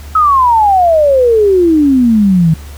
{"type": "exponential sweep", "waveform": "sine", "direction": "down", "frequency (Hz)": [1300, 155.56], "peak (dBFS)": -5, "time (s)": [0.15, 2.54], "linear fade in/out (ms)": 5, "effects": ["added 72 Hz sine -27 dBFS peak until 2.77 s", "pink hiss -37 dBFS RMS until 2.77 s"]}